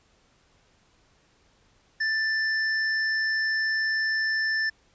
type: tone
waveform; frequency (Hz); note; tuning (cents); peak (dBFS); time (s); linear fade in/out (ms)
square; 1767; A6; +7; -24; 2-4.7; 10
effects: pink hiss -63 dBFS RMS until 4.94 s + resampled to 16000 Hz